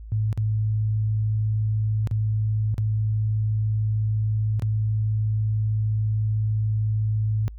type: tone with dropouts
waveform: sine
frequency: 107.7 Hz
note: A2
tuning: 37 cents flat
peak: -20 dBFS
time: 0.12-7.48 s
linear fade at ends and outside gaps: 0 ms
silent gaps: 0.328-0.376 / 2.073-2.112 / 2.743-2.781 / 4.596-4.622 s
effects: added 54 Hz sine -36 dBFS peak until 7.58 s